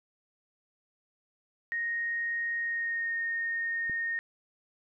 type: tone with pitch glide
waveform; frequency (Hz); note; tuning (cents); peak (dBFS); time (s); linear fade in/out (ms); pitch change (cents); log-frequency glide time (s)
sine; 1864.7 to 1845.4; A#6 to A#6; 0 to -18; -29; 1.72-4.19; 0; -18; 2.59-3.17
type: click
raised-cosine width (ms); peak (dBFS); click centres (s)
3; -31; 3.897
effects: none